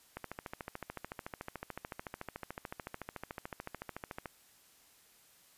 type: click train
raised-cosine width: 0.5 ms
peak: -25 dBFS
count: 57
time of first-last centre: 0.17-4.258 s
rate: 13.7 Hz
effects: white hiss -64 dBFS RMS until 5.57 s + resampled to 32000 Hz